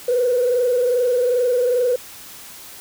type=tone with frequency modulation; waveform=sine; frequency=493.9 Hz; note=B4; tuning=in tune; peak=-14 dBFS; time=0.08-1.96 s; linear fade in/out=5 ms; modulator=22.5 Hz; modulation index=0.76; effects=tanh soft clip ceiling -10 dBFS + white hiss -39 dBFS RMS until 2.8 s